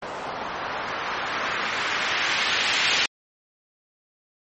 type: noise with low-pass filter sweep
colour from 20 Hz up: blue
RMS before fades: -26 dBFS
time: 0.02-3.06 s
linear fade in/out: 5 ms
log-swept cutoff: 790 to 3000 Hz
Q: 1.1
effects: MP3 32 kbps